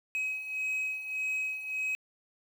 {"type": "beating tone pair", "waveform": "sine", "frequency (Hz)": [2541, 2542.7], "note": ["D#7", "D#7"], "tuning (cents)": [36, 37], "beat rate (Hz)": 1.7, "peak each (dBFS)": [-35, -30], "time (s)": [0.15, 1.95], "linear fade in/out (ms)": 0, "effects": ["tanh soft clip ceiling -28 dBFS", "9-bit"]}